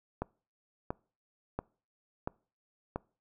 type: click train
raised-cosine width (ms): 1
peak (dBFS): -19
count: 5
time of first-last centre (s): 0.22-2.96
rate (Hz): 1.46
effects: noise-tail reverb RT60 0.4 s tail -25 dB re dry